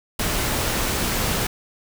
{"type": "noise", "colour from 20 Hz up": "pink", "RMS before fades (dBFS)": -23, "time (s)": [0.19, 1.47], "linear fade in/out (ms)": 5, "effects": []}